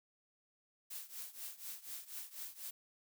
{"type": "noise with tremolo", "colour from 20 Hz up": "blue", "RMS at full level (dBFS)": -44, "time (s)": [0.9, 2.71], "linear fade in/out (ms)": 10, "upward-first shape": "triangle", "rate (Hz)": 4.1, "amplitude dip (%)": 90, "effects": []}